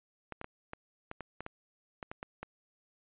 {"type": "clicks", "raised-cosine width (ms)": 0.5, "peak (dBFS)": -25, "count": 12, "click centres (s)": [0.323, 0.414, 0.444, 0.734, 1.114, 1.207, 1.406, 1.464, 2.028, 2.115, 2.229, 2.43], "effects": ["resampled to 8000 Hz"]}